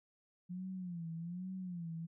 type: tone with vibrato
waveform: sine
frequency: 175.6 Hz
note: F3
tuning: 10 cents sharp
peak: -40 dBFS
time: 0.49-2.07 s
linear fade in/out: 20 ms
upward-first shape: sine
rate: 1.2 Hz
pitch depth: 120 cents each way
effects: none